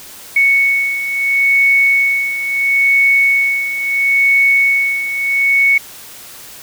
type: beating tone pair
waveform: sine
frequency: 2217 / 2217.74 Hz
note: C#7 / C#7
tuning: 0 / 0 cents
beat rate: 0.74 Hz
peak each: -17 / -11 dBFS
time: 0.36-5.78 s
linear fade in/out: 5 ms
effects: white hiss -35 dBFS RMS until 6.62 s

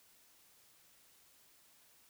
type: silence
effects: white hiss -66 dBFS RMS until 2.09 s

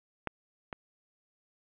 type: clicks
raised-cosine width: 0.5 ms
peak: -17 / -22 dBFS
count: 2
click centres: 0.273 / 0.728 s
effects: resampled to 8000 Hz + 9-bit

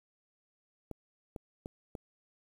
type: clicks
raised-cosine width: 2 ms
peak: -27 dBFS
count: 4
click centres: 0.913 / 1.362 / 1.659 / 1.952 s
effects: 9-bit

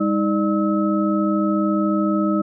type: tone cluster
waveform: sine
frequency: 202.2 / 316.2 / 596 / 1290 Hz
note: G#3 / D#4 / D5 / E6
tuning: -46 / +28 / +25 / -38 cents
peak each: -20 / -20 / -26 / -26 dBFS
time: 0-2.42 s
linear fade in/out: 10 ms
effects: none

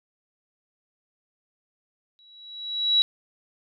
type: tone with exponential growth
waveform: sine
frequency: 3900 Hz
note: B7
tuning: 23 cents flat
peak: -14 dBFS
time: 2.19-3.02 s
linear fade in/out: 0 ms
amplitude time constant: 180 ms
effects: none

